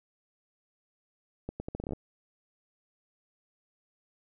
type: accelerating click train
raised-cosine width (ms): 2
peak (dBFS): -22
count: 11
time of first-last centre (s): 1.49-1.933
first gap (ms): 110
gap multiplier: 0.77
effects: none